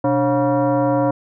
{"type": "tone with frequency modulation", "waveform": "sine", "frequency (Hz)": 125.9, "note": "B2", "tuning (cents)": 34, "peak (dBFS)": -14, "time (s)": [0.04, 1.11], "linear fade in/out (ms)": 5, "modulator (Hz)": 419, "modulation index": 1.8, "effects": []}